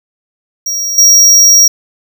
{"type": "tone with level steps", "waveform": "square", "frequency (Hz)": 5660, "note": "F8", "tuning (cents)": 22, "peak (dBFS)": [-14, -3], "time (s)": [0.66, 1.68], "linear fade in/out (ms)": 5, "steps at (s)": 0.98, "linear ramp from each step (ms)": 2, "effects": []}